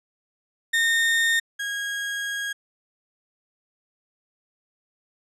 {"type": "tone pair in turn", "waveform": "35% pulse", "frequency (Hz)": [1833, 1638.7], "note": ["A#6", "G#6"], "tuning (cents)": [-30, -24], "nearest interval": "major second", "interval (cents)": 194, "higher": "first", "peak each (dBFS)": [-17, -25], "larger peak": "first", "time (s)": [[0.73, 1.4], [1.59, 2.53]], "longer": "second", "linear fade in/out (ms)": 10, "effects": ["low-pass 10000 Hz 12 dB/octave"]}